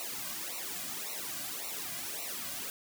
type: noise with flanger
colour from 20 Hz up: white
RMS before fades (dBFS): -39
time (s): 0-2.7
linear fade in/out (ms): 0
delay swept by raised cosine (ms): 0.6 to 2.3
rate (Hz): 1.8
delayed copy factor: -0.95
effects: none